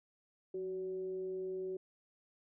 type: tone with frequency modulation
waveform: sine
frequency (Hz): 374.7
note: F#4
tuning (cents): +22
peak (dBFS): -37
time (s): 0.54-1.77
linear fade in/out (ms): 5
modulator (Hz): 196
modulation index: 0.27
effects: none

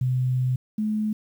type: tone pair in turn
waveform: sine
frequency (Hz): 127.4 / 214.3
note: C3 / A3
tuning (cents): -46 / -45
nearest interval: major sixth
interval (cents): 901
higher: second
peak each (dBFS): -20 / -22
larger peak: first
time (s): 0.01-0.56 / 0.78-1.13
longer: first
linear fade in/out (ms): 5
effects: 9-bit

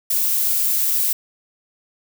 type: noise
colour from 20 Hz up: violet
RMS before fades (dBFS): -19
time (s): 0.1-1.13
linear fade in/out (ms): 5
effects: none

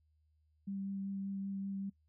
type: tone with vibrato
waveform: sine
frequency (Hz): 196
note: G3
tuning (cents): 0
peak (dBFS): -37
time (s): 0.67-1.9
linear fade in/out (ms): 10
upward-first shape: sine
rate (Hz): 5.2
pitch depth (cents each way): 10
effects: noise-tail reverb RT60 0.1 s tail -22 dB re dry + added 77 Hz sine -70 dBFS peak until 2.08 s

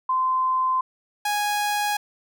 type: tone pair in turn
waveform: sine / sawtooth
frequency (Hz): 1034 / 828.8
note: C6 / G#5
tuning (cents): -21 / -4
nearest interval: major third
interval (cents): 383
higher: first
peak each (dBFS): -19 / -18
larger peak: second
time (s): 0.09-0.81 / 1.25-1.97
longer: neither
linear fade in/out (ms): 5
effects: none

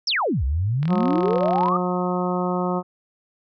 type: exponential two-way sweep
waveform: sine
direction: down then up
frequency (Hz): 5890 to 62 to 1252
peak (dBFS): -19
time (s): 0.07-1.77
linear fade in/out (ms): 5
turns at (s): 0.44
type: click train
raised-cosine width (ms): 0.3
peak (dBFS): -19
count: 35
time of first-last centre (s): 0.83-1.684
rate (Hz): 39.8
type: harmonic tone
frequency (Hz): 180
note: F#3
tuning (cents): -47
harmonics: 1 / 2 / 3 / 4 / 5 / 6 / 7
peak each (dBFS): -24 / -27 / -29 / -30 / -31 / -32 / -32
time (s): 0.88-2.83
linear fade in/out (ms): 50
effects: none

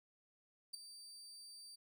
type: tone with ADSR envelope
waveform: 30% pulse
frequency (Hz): 4648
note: D8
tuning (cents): -19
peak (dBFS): -37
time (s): 0.73-1.76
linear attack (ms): 14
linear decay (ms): 7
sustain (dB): -13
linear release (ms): 13
effects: none

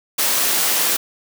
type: high-pass noise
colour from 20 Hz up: white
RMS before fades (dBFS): -18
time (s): 0.18-0.97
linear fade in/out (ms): 10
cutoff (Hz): 240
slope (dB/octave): 12
effects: none

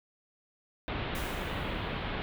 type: low-pass noise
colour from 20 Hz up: pink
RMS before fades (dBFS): -35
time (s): 0.88-2.22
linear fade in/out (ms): 0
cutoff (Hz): 3700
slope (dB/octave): 48
type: noise with exponential decay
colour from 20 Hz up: white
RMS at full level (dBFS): -43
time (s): 1.15-2.17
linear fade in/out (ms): 1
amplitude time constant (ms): 220
effects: none

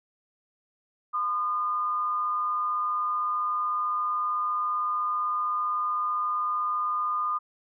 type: tone pair together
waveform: sine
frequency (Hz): 1024.2 / 1218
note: C6 / D#6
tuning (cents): -37 / -37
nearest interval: minor third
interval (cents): 300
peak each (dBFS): -35 / -25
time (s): 1.13-7.39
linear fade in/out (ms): 20
effects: none

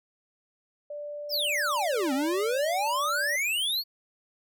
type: tone with pitch glide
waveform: sine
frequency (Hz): 587.3 to 582.2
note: D5 to D5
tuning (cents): 0 to -15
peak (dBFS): -34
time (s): 0.9-3.36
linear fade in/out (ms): 5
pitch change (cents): -15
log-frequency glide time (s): 2.2-2.59
type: exponential two-way sweep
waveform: square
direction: down then up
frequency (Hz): 5588 to 255.2 to 4554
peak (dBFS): -26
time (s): 1.29-3.84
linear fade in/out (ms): 50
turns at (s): 2.13
effects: none

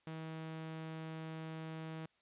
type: tone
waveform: sawtooth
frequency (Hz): 160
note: D#3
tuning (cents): +49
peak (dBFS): -39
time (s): 0.07-2.06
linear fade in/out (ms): 2
effects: white hiss -75 dBFS RMS until 2.21 s + resampled to 8000 Hz

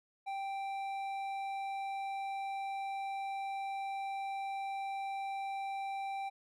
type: tone with hard clipping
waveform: sine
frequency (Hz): 784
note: G5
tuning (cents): 0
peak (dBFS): -38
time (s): 0.26-6.3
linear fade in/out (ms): 20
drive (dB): 8
effects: none

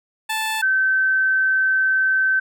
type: tone pair in turn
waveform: 15% pulse / sine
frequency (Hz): 877 / 1540.7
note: A5 / G6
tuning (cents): -6 / -30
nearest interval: minor seventh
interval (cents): 976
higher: second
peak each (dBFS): -15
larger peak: neither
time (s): 0.29-0.62 / 0.62-2.4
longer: second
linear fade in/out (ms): 10
effects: none

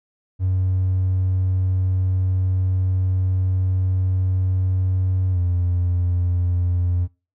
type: tone with pitch glide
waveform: triangle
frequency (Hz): 93.2 to 88.79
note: F#2 to F2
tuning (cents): +13 to +29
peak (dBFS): -14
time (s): 0.39-7.08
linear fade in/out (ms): 50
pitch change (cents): -84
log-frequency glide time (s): 5.32-5.38
effects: noise-tail reverb RT60 0.3 s tail -23 dB re dry + tanh soft clip ceiling -12 dBFS

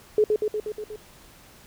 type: tone with echo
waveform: sine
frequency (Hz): 425.2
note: G#4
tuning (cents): +41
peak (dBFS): -15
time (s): 0.18-0.24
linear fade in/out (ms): 2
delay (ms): 120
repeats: 6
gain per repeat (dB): -3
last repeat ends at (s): 0.96
effects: pink hiss -51 dBFS RMS until 1.66 s

